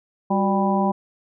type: harmonic tone with a mistuned harmonic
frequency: 197 Hz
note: G3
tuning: 9 cents sharp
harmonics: 1 / 2 / 3 / 4 / 5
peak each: -20 / -27 / -27 / -24 / -25 dBFS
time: 0.3-0.92 s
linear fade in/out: 10 ms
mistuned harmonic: 2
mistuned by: -110 cents
effects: none